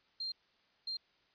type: tone bursts at uneven times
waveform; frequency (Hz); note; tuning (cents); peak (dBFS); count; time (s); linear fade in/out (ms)
sine; 4186; C8; 0; -36; 2; 0.2-0.32 / 0.87-0.97; 5
effects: white hiss -71 dBFS RMS until 1.34 s + resampled to 11025 Hz